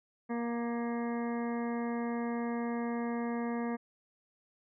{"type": "harmonic tone with a mistuned harmonic", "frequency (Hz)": 235.8, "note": "A#3", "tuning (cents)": 20, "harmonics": [1, 2, 3, 4, 5, 7, 8, 9], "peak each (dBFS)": [-33, -39, -43, -45, -47, -50, -51, -52], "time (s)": [0.29, 3.77], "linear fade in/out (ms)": 20, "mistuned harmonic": 4, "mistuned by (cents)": -15, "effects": []}